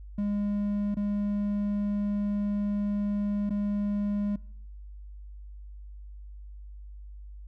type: tone with dropouts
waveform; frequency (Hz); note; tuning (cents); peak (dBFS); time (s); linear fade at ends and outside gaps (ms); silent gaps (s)
triangle; 204.7; G#3; -25; -24; 0.18-4.36; 5; 0.945-0.968 / 3.495-3.504
effects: noise-tail reverb RT60 0.7 s tail -24 dB re dry + added 50 Hz sine -41 dBFS peak until 7.47 s